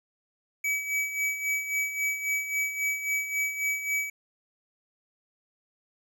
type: tone with tremolo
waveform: square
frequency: 2283 Hz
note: D7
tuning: 50 cents flat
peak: -25 dBFS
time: 0.64-4.1 s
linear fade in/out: 5 ms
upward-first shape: sine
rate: 3.7 Hz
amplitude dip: 65%
effects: none